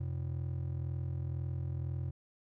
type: ring-modulated tone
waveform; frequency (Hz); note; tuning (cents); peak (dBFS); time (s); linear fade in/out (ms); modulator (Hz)
triangle; 110; A2; 0; -29; 0-2.11; 10; 21
effects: none